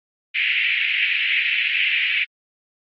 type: band-pass noise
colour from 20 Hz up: white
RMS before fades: -21 dBFS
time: 0.34-2.25 s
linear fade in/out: 20 ms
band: 2000 to 2800 Hz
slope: 48 dB/octave
effects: AAC 32 kbps